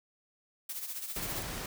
blue noise with tremolo, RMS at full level -37 dBFS, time 0.69-1.43 s, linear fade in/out 5 ms, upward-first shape sine, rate 15 Hz, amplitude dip 60%
pink noise, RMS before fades -39 dBFS, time 1.16-1.66 s, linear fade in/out 2 ms
effects none

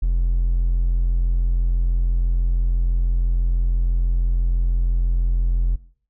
triangle tone, 43.03 Hz, F1, 25 cents flat, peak -13 dBFS, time 0.02-5.76 s, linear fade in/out 10 ms, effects noise-tail reverb RT60 0.5 s tail -20 dB re dry + tanh soft clip ceiling -10 dBFS

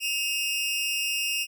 sawtooth tone pair together, 2556 / 2794 Hz, D#7 / F7, +46 / 0 cents, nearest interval major second, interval 154 cents, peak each -27 / -24 dBFS, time 0-1.47 s, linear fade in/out 50 ms, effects none

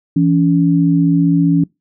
sine tone pair together, 167.01 / 282.3 Hz, E3 / C#4, +23 / +32 cents, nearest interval major sixth, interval 909 cents, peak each -12 dBFS, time 0.16-1.64 s, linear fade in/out 5 ms, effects noise-tail reverb RT60 0.2 s tail -24 dB re dry

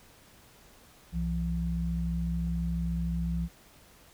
sine tone pair together, 63.5 / 169.52 Hz, B1 / E3, +49 / +49 cents, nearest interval octave + perfect fourth, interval 1700 cents, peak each -31 / -30 dBFS, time 1.12-3.49 s, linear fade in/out 50 ms, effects pink hiss -57 dBFS RMS until 4.13 s

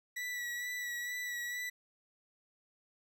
40% pulse tone with vibrato, 1951 Hz, B6, 22 cents flat, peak -36 dBFS, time 0.16-1.7 s, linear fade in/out 10 ms, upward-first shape sine, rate 2.2 Hz, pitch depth 24 cents each way, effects none

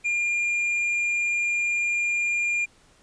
sine tone with tanh clipping, 2406 Hz, D7, 41 cents sharp, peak -23 dBFS, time 0.04-2.66 s, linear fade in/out 20 ms, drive 5 dB, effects pink hiss -58 dBFS RMS until 3.02 s + resampled to 22050 Hz

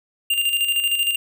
square tone with tremolo, 2796 Hz, F7, 1 cent sharp, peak -17 dBFS, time 0.3-1.16 s, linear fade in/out 5 ms, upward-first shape square, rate 13 Hz, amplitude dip 50%, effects none

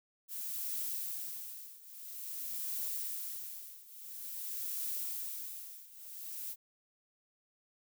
violet noise with tremolo, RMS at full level -37 dBFS, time 0.28-6.56 s, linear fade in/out 50 ms, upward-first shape triangle, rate 0.49 Hz, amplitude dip 90%, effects none

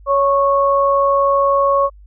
sine tone pair together, 558 / 1101.9 Hz, C#5 / C#6, +11 / -11 cents, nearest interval octave, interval 1178 cents, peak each -14 dBFS, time 0.06-1.9 s, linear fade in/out 50 ms, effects added 50 Hz sine -39 dBFS peak until 2.06 s

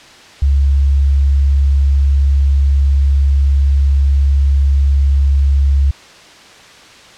sine tone, 69.3 Hz, C#2, in tune, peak -8 dBFS, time 0.42-5.91 s, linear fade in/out 5 ms, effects white hiss -39 dBFS RMS until 7.17 s + low-pass 5000 Hz 12 dB/octave

